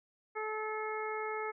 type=harmonic tone; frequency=432.4 Hz; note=A4; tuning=30 cents flat; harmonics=1 / 2 / 3 / 4 / 5; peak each=-38 / -41 / -41 / -47 / -43 dBFS; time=0.35-1.52 s; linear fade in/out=20 ms; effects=none